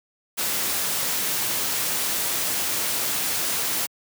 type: noise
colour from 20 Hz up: white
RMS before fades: -25 dBFS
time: 0.37-3.87 s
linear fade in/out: 20 ms
effects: high-pass 100 Hz 12 dB/octave